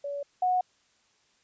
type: tone pair in turn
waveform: sine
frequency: 569 / 732.1 Hz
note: C#5 / F#5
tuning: +45 / -19 cents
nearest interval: major third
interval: 436 cents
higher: second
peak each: -31 / -22 dBFS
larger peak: second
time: 0.04-0.23 / 0.42-0.61 s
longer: neither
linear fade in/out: 5 ms
effects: white hiss -67 dBFS RMS until 1.43 s + resampled to 16000 Hz